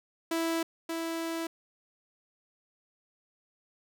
sawtooth tone pair in turn, 329.6 / 329.6 Hz, E4 / E4, 0 / 0 cents, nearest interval unison, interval 0 cents, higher neither, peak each -24 / -28 dBFS, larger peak first, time 0.31-0.63 / 0.89-1.47 s, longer second, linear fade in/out 5 ms, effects none

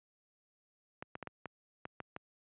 clicks, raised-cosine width 0.5 ms, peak -26 dBFS, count 8, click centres 1.025 / 1.154 / 1.227 / 1.273 / 1.457 / 1.854 / 2.003 / 2.164 s, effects high-pass 100 Hz 12 dB/octave + resampled to 8000 Hz

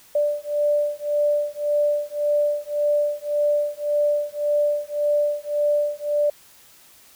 sine beating tone pair, 587.3 / 589.1 Hz, D5 / D5, 0 / +5 cents, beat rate 1.8 Hz, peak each -22 dBFS, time 0.15-6.3 s, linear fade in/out 5 ms, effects white hiss -51 dBFS RMS until 7.15 s

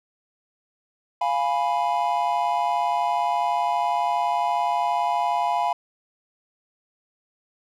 triangle chord, F diminished, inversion none, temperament equal, 698.5 / 830.6 / 987.8 Hz, F5 / Ab5 / Cb6, 0 / 0 / 0 cents, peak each -23 dBFS, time 1.21-5.73 s, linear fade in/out 5 ms, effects none

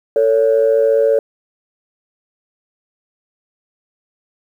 sine tone pair together, 447.6 / 562.1 Hz, A4 / C#5, +30 / +24 cents, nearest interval major third, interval 394 cents, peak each -12 dBFS, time 0.16-1.19 s, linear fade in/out 2 ms, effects tanh soft clip ceiling -4 dBFS + 8-bit

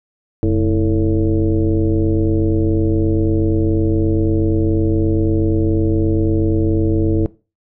sine tone with frequency modulation, 210 Hz, G#3, 19 cents sharp, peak -12 dBFS, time 0.43-7.26 s, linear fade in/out 0 ms, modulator 117 Hz, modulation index 2, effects noise-tail reverb RT60 0.3 s tail -18 dB re dry

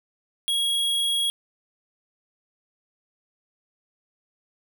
square tone, 3308 Hz, G#7, 8 cents flat, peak -22 dBFS, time 0.48-1.3 s, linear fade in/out 0 ms, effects none

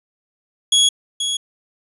sawtooth tone with echo, 3340 Hz, G#7, 9 cents sharp, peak -8 dBFS, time 0.72-0.89 s, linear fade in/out 5 ms, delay 480 ms, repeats 1, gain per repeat -8 dB, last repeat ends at 1.37 s, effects resampled to 24000 Hz

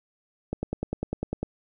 click train, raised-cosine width 2 ms, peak -15 dBFS, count 10, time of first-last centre 0.53-1.43 s, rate 10 Hz, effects none

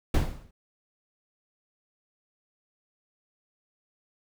brown noise with exponential decay, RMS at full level -18 dBFS, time 0.14-0.51 s, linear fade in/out 5 ms, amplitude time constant 79 ms, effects none

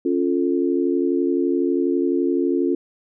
sine chord, Db augmented, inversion none, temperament equal, 277.2 / 349.2 / 440 Hz, Db4 / F4 / A4, 0 / 0 / 0 cents, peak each -21 / -20 / -26 dBFS, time 0.05-2.75 s, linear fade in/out 5 ms, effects none

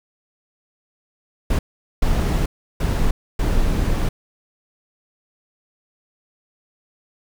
brown noise bursts at uneven times, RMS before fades -18 dBFS, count 4, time 1.5-1.59 / 2.02-2.46 / 2.8-3.11 / 3.39-4.09 s, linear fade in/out 5 ms, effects none

